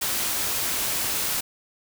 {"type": "noise", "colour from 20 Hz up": "white", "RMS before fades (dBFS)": -26, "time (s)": [0.01, 1.41], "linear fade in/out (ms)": 10, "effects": []}